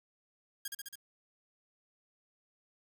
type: tone with echo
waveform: 5% pulse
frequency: 1625 Hz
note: G#6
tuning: 38 cents flat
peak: -25 dBFS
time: 0.65-0.68 s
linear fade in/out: 5 ms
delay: 69 ms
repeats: 4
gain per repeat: -2 dB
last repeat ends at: 0.956 s
effects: 10-bit